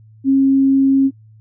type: tone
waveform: sine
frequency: 270.5 Hz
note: C#4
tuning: 42 cents flat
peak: -9 dBFS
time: 0.24-1.11 s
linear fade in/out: 50 ms
effects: noise-tail reverb RT60 0.1 s tail -18 dB re dry + added 109 Hz sine -42 dBFS peak until 1.4 s